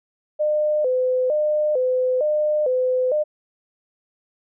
sine tone with vibrato, 554.4 Hz, C#5, in tune, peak -17 dBFS, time 0.39-3.24 s, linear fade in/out 20 ms, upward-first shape square, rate 1.1 Hz, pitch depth 150 cents each way, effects none

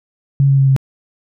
sine tone with pitch steps, 138.59 / 137.16 / 135.74 / 134.33 Hz, C#3 / C#3 / C#3 / C3, 0 / -18 / -36 / +46 cents, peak -8 dBFS, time 0.4-0.764 s, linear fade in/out 0 ms, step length 91 ms, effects none

